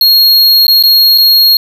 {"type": "tone with dropouts", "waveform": "square", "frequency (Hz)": 4280, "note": "C8", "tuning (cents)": 38, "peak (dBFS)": -4, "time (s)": [0.01, 1.57], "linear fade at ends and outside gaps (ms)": 2, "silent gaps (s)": [[0.668, 0.68], [0.827, 0.836], [1.178, 1.182]], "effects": []}